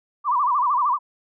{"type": "tone with vibrato", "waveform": "sine", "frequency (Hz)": 1072, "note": "C6", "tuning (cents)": 42, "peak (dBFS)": -17, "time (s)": [0.24, 0.99], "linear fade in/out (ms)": 50, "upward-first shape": "sine", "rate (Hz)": 13, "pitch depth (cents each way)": 190, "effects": []}